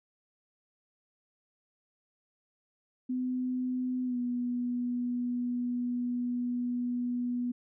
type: tone with pitch glide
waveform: sine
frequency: 253.1 to 244.5 Hz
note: B3 to B3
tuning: +43 to -17 cents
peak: -29 dBFS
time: 3.09-7.52 s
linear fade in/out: 10 ms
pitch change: -60 cents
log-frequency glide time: 4.05-4.17 s
effects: none